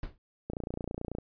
brown noise with exponential decay, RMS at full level -31 dBFS, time 0.03-0.18 s, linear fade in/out 2 ms, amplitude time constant 31 ms
click train, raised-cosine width 2 ms, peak -22 dBFS, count 21, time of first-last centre 0.5-1.185 s, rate 29.2 Hz
effects resampled to 11025 Hz

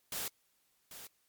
white noise with echo, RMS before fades -38 dBFS, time 0.12-0.28 s, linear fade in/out 2 ms, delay 790 ms, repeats 1, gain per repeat -11 dB, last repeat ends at 1.07 s, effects white hiss -74 dBFS RMS until 1.28 s + MP3 96 kbps

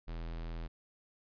square tone, 41.41 Hz, E1, 9 cents sharp, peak -39 dBFS, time 0.07-0.68 s, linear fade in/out 20 ms, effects resampled to 11025 Hz

